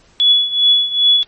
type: tone with tremolo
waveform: sine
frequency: 3400 Hz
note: G#7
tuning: 40 cents sharp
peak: -6 dBFS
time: 0.2-1.23 s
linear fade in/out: 0 ms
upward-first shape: triangle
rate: 2.5 Hz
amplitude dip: 85%
effects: pink hiss -51 dBFS RMS until 1.27 s + MP3 32 kbps